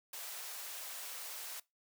white high-pass noise, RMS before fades -45 dBFS, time 0.13-1.6 s, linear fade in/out 5 ms, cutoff 490 Hz, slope 24 dB/octave, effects noise-tail reverb RT60 0.2 s tail -21 dB re dry

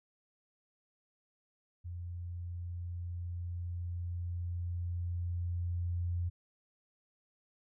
sine tone with level ramp, 87.31 Hz, F2, in tune, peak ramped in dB -39 to -31 dBFS, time 1.84-6.3 s, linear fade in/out 20 ms, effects none

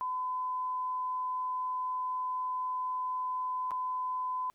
sine tone with dropouts, 1012 Hz, B5, 42 cents sharp, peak -31 dBFS, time 0.01-4.5 s, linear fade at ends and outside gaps 0 ms, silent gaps 3.708-3.716 s, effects pink hiss -74 dBFS RMS until 4.54 s

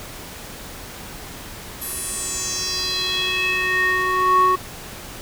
square tone with band-pass filter sweep, 370 Hz, F#4, in tune, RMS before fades -21 dBFS, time 1.81-4.56 s, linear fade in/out 10 ms, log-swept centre 12000 to 950 Hz, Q 4.3, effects pink hiss -36 dBFS RMS until 5.21 s

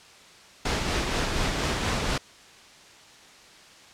pink noise with tremolo, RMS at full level -25 dBFS, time 0.65-2.18 s, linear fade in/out 5 ms, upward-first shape sine, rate 4.2 Hz, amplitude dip 30%, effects white hiss -50 dBFS RMS until 3.93 s + low-pass 6000 Hz 12 dB/octave

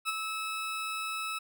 20% pulse tone with ADSR envelope, 1301 Hz, E6, 23 cents flat, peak -22 dBFS, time 0.05-1.39 s, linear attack 38 ms, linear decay 25 ms, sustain -6 dB, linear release 10 ms, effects none

